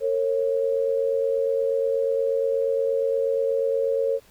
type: tone pair together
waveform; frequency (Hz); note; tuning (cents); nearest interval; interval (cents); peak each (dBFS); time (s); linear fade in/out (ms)
sine; 456.1 / 544.5; A#4 / C#5; -38 / -31; minor third; 307; -23; 0-4.2; 50
effects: pink hiss -56 dBFS RMS until 4.3 s